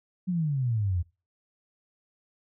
sine exponential sweep, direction down, 188.2 to 83.1 Hz, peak -24 dBFS, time 0.27-1.03 s, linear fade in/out 20 ms, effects noise-tail reverb RT60 0.3 s tail -21 dB re dry

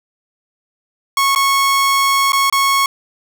sawtooth tone with dropouts, 1100 Hz, C#6, 14 cents flat, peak -8 dBFS, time 1.17-2.86 s, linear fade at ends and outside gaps 2 ms, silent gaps 1.35-1.359 / 2.321-2.331 / 2.499-2.525 s, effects none

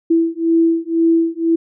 sine beating tone pair, 329.6 / 331.6 Hz, E4 / E4, 0 / +10 cents, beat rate 2 Hz, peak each -15 dBFS, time 0.1-1.56 s, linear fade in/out 10 ms, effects none

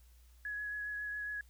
sine tone with vibrato, 1681 Hz, G#6, 20 cents sharp, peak -37 dBFS, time 0.45-1.41 s, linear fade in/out 2 ms, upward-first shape triangle, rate 7.3 Hz, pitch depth 17 cents each way, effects added 60 Hz sine -58 dBFS peak until 1.49 s + white hiss -70 dBFS RMS until 1.49 s

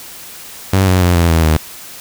sawtooth tone with pitch steps, 96 / 92.2 / 88.54 / 85.03 / 81.66 / 78.43 Hz, G2 / F#2 / F2 / F2 / E2 / D#2, -36 / -6 / +24 / -46 / -16 / +14 cents, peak -5 dBFS, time 0.73-1.57 s, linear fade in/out 5 ms, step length 140 ms, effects white hiss -33 dBFS RMS until 2 s

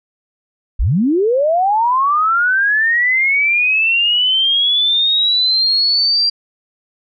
sine linear sweep, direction up, 30.51 to 4761 Hz, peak -11 dBFS, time 0.79-6.3 s, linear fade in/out 10 ms, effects none

